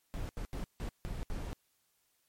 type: noise bursts at uneven times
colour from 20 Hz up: brown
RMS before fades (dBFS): -38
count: 6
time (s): 0.14-0.29 / 0.37-0.45 / 0.53-0.64 / 0.8-0.89 / 1.05-1.23 / 1.3-1.53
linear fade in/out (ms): 0
effects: white hiss -75 dBFS RMS until 2.28 s + MP3 64 kbps